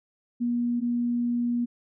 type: tone pair in turn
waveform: sine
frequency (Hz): 239.8 / 239.8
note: A#3 / A#3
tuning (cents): +49 / +49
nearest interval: unison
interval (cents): 0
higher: neither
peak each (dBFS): -23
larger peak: neither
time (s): 0.4-0.81 / 0.81-1.66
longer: second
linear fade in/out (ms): 20
effects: none